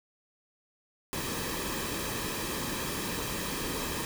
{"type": "noise with comb filter", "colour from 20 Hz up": "pink", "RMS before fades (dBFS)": -34, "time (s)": [1.13, 4.05], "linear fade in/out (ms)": 0, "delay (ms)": 1.4, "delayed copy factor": -0.55, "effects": []}